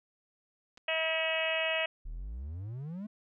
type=clicks; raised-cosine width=0.2 ms; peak=-36 dBFS; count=2; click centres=0.774 / 0.778 s
type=harmonic tone; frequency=321.6 Hz; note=E4; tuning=43 cents flat; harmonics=2 / 3 / 4 / 5 / 6 / 7 / 8 / 9 / 10; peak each=-33 / -44 / -44 / -43 / -37 / -39 / -34 / -36 / -45 dBFS; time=0.88-1.86 s; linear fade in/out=5 ms
type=exponential sweep; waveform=triangle; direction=up; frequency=34.65 to 220 Hz; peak=-35 dBFS; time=2.05-3.07 s; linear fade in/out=10 ms
effects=none